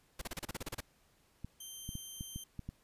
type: noise bursts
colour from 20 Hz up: pink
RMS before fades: -40 dBFS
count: 11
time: 0.19-0.806 s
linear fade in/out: 5 ms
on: 26 ms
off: 33 ms
type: clicks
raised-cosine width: 5 ms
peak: -29 dBFS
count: 7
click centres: 1.446 / 1.891 / 1.954 / 2.209 / 2.36 / 2.593 / 2.69 s
type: tone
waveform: 10% pulse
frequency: 3136 Hz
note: G7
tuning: in tune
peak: -37 dBFS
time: 1.6-2.44 s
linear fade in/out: 5 ms
effects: pink hiss -70 dBFS RMS until 2.83 s + resampled to 32000 Hz